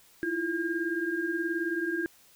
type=tone cluster; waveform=sine; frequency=323.1 / 341.8 / 1614 Hz; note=E4 / F4 / G#6; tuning=-35 / -37 / -50 cents; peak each=-34 / -31 / -32 dBFS; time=0.23-2.06 s; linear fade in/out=0 ms; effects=white hiss -59 dBFS RMS until 2.35 s